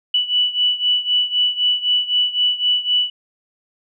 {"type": "beating tone pair", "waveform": "sine", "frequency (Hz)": [2960, 2963.9], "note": ["F#7", "F#7"], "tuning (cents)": [0, 2], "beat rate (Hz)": 3.9, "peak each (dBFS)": [-17, -20], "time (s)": [0.14, 3.1], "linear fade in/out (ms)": 5, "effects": []}